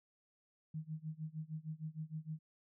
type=tone with tremolo; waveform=sine; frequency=156.7 Hz; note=D#3; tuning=13 cents sharp; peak=-38 dBFS; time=0.74-2.39 s; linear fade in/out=5 ms; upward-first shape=sine; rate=6.5 Hz; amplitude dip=95%; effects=none